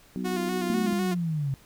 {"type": "harmonic tone", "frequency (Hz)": 62.5, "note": "B1", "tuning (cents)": 21, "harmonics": [3, 4, 5, 6], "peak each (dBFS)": [-31, -33, -39, -41], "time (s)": [0.16, 0.93], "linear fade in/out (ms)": 0}
{"type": "tone with vibrato", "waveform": "sawtooth", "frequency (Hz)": 357.6, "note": "F4", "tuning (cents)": 41, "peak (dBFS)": -25, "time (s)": [0.24, 1.15], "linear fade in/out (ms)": 20, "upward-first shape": "square", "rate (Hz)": 4, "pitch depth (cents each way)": 39}
{"type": "linear sweep", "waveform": "sine", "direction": "down", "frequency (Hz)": [232.1, 132.1], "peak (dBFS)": -25, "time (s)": [0.7, 1.54], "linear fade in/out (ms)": 0}
{"effects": ["pink hiss -56 dBFS RMS until 1.65 s"]}